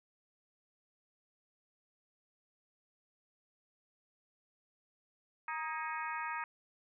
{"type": "harmonic tone with a mistuned harmonic", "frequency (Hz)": 313.2, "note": "D#4", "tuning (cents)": 11, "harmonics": [3, 4, 5, 6, 7, 8], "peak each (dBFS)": [-40, -42, -44, -46, -47, -48], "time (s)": [5.48, 6.44], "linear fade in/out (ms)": 2, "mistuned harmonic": 5, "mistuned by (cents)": 69, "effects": []}